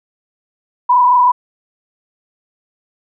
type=tone with frequency modulation; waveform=sine; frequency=987.8 Hz; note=B5; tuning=in tune; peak=-7 dBFS; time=0.89-1.32 s; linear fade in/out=10 ms; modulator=25.8 Hz; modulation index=0.98; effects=none